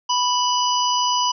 harmonic tone, 987.8 Hz, B5, in tune, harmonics 1 / 3 / 5 / 6, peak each -19 / -24 / -26 / -27 dBFS, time 0.09-1.32 s, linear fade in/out 10 ms, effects none

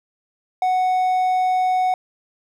triangle tone, 740 Hz, F#5, in tune, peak -14 dBFS, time 0.62-1.94 s, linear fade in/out 2 ms, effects none

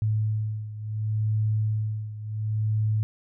sine beating tone pair, 107.7 / 108.4 Hz, A2 / A2, -37 / -25 cents, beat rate 0.7 Hz, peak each -25 / -29 dBFS, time 0.02-3.03 s, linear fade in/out 0 ms, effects none

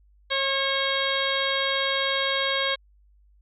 harmonic tone with a mistuned harmonic, 543 Hz, C#5, 36 cents flat, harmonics 1 / 2 / 3 / 4 / 5 / 6 / 7 / 8, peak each -29 / -31 / -30 / -30 / -40 / -29 / -31 / -38 dBFS, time 0.3-2.76 s, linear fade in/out 20 ms, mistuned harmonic 4, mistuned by +20 cents, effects added 50 Hz sine -55 dBFS peak until 3.41 s

